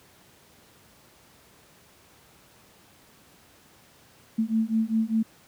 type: beating tone pair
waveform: sine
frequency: 220 / 225 Hz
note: A3 / A3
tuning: 0 / +39 cents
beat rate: 5 Hz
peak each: -25 dBFS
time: 4.38-5.23 s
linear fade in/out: 10 ms
effects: pink hiss -56 dBFS RMS until 5.47 s + high-pass 80 Hz 12 dB/octave